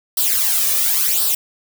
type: noise with flanger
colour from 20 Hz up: blue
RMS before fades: -17 dBFS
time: 0.17-1.35 s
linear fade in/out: 5 ms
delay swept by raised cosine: 0.22 to 1.72 ms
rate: 0.94 Hz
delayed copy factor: +0.75
effects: none